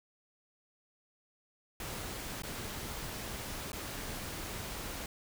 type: noise with dropouts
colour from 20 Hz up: pink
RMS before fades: -41 dBFS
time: 1.8-5.06 s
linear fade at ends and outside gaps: 2 ms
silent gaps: 2.421-2.434 / 3.719-3.73 s
effects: none